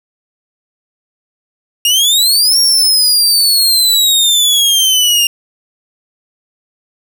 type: exponential two-way sweep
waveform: sawtooth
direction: up then down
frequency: 2794 to 5588 to 2794 Hz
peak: -5 dBFS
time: 1.85-5.27 s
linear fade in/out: 2 ms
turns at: 2.59 s
effects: none

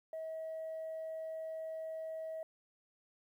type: tone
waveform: sine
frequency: 641 Hz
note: E5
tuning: 49 cents flat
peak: -38 dBFS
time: 0.13-2.43 s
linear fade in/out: 2 ms
effects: tanh soft clip ceiling -37 dBFS + 12-bit

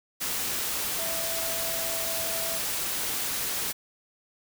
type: tone in noise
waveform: sine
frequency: 661 Hz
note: E5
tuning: 5 cents sharp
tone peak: -36 dBFS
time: 0.98-2.59 s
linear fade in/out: 20 ms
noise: white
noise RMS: -30 dBFS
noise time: 0.2-3.73 s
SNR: -9 dB
effects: none

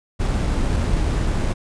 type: noise with sample-and-hold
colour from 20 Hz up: brown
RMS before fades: -20 dBFS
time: 0.19-1.54 s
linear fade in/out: 20 ms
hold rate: 8820 Hz
effects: resampled to 22050 Hz

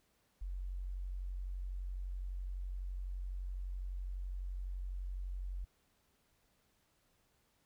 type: tone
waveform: sine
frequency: 45.94 Hz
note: F#1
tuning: 12 cents flat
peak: -38 dBFS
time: 0.41-5.65 s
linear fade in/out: 10 ms
effects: pink hiss -75 dBFS RMS until 7.65 s

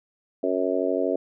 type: harmonic tone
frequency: 92.5 Hz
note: F#2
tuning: in tune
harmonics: 3 / 4 / 5 / 6 / 7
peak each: -28 / -28 / -28 / -28 / -28 dBFS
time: 0.43-1.16 s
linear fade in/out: 5 ms
effects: none

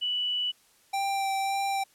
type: tone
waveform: sine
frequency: 2960 Hz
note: F#7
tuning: in tune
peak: -26 dBFS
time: 0.01-0.52 s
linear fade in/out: 20 ms
type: tone with vibrato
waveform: square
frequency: 784 Hz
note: G5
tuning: in tune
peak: -27 dBFS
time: 0.93-1.84 s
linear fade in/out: 10 ms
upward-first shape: sine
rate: 1.8 Hz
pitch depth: 13 cents each way
effects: white hiss -62 dBFS RMS until 1.94 s + low-pass 12000 Hz 12 dB/octave

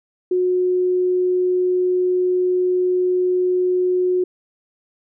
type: tone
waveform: sine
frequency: 364 Hz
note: F#4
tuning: 28 cents flat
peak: -15 dBFS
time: 0.31-4.24 s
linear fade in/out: 5 ms
effects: none

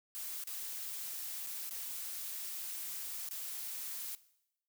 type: noise with dropouts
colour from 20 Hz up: blue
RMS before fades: -42 dBFS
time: 0.15-4.15 s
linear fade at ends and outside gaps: 0 ms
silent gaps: 0.438-0.472 / 1.465-1.47 / 1.694-1.709 / 3.288-3.31 s
effects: noise-tail reverb RT60 0.8 s tail -18 dB re dry

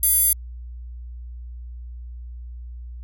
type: tone with high-pass filter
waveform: square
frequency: 688 Hz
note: F5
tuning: 26 cents flat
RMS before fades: -18 dBFS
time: 0.03-0.33 s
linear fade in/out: 2 ms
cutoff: 11000 Hz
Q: 5.1
effects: added 60 Hz sine -33 dBFS peak until 3.03 s

